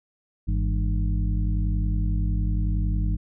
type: harmonic tone with a mistuned harmonic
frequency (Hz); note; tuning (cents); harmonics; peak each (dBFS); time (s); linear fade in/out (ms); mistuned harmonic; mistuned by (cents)
50.9; G#1; -34; 1 / 2 / 3 / 4 / 6; -22 / -28 / -32 / -34 / -38; 0.47-3.17; 20; 3; +110
effects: none